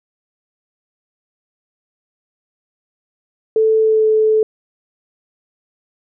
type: tone with pitch glide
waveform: sine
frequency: 440 to 434.9 Hz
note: A4 to A4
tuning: 0 to -20 cents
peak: -10 dBFS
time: 3.56-4.43 s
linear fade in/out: 2 ms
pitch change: -20 cents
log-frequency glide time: 3.8-4.07 s
effects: none